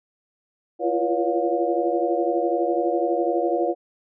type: tone cluster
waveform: sine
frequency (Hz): 337.3 / 349.3 / 486.3 / 565 / 712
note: E4 / F4 / B4 / C#5 / F5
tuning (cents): +40 / 0 / -27 / +33 / +33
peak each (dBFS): -26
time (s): 0.79-3.75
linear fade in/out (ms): 50
effects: none